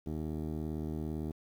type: tone with low-pass filter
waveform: 15% pulse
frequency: 77.78 Hz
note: D#2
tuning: in tune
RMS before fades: -37 dBFS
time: 0.06-1.32 s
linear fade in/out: 10 ms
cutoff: 450 Hz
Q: 1.7
effects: 10-bit